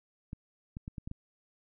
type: clicks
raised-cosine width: 5 ms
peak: -27 dBFS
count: 6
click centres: 0.331 / 0.769 / 0.879 / 0.982 / 1.075 / 1.114 s
effects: none